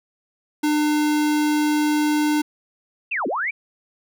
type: tone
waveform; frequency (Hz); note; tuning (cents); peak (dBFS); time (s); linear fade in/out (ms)
square; 300; D4; +37; -18; 0.63-2.42; 10
type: linear two-way sweep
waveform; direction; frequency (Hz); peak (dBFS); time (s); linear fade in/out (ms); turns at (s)
sine; down then up; 2800 to 219 to 2411; -21; 3.11-3.51; 10; 3.27
effects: none